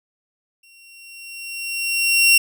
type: tone with exponential growth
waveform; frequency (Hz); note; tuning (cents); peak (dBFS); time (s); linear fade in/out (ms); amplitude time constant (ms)
sawtooth; 2740; F7; -34; -6; 0.63-2.38; 5; 380
effects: none